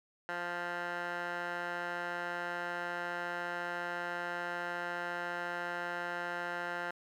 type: tone with band-pass filter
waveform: 15% pulse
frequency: 174.61 Hz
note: F3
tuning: in tune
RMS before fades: -38 dBFS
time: 0.29-6.91 s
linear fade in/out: 0 ms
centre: 1300 Hz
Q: 3
effects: 11-bit